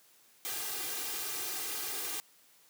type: noise with comb filter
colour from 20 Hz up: white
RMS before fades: -37 dBFS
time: 0.45-2.2 s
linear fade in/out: 0 ms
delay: 2.5 ms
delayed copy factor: +0.85
effects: white hiss -63 dBFS RMS until 2.69 s + high-pass 150 Hz 12 dB/octave